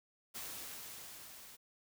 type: noise with level ramp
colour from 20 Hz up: white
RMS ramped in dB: -44 to -55 dBFS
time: 0.34-1.57 s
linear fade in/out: 20 ms
effects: none

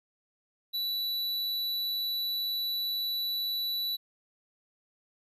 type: tone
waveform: square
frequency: 3951 Hz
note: B7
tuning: in tune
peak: -30 dBFS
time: 0.73-3.97 s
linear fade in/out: 20 ms
effects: resampled to 32000 Hz

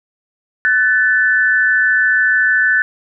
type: tone pair together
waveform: sine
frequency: 1500 / 1753.7 Hz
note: F#6 / A6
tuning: +23 / -6 cents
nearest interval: minor third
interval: 271 cents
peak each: -13 dBFS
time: 0.65-2.82 s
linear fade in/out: 0 ms
effects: none

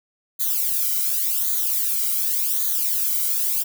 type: noise with flanger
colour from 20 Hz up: violet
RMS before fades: -22 dBFS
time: 0.39-3.64 s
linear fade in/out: 20 ms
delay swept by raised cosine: 0.37 to 1.16 ms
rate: 0.89 Hz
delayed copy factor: -1
effects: none

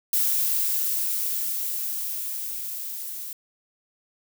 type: noise with level ramp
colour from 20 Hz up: violet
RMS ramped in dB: -22 to -35 dBFS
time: 0.13-3.33 s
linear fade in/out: 2 ms
effects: none

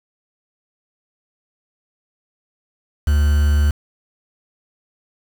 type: tone with quantisation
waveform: triangle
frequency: 73.42 Hz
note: D2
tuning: in tune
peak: -10 dBFS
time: 3.07-3.71 s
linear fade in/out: 5 ms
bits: 5
effects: none

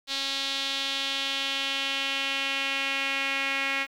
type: tone with band-pass filter sweep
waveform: sawtooth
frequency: 273.3 Hz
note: C#4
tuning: 24 cents flat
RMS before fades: -29 dBFS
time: 0.07-3.87 s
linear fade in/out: 50 ms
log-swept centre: 3900 to 2300 Hz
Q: 3.1
effects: 9-bit

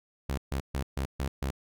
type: tone bursts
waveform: sawtooth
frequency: 67.7 Hz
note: C#2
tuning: 40 cents flat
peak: -25 dBFS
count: 6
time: 0.29-1.506 s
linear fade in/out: 5 ms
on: 86 ms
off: 140 ms
effects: none

